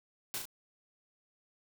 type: noise with echo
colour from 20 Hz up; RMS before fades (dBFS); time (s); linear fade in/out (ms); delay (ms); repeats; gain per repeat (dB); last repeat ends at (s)
white; -37; 0.34-0.38; 0; 37; 2; -4; 0.454
effects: none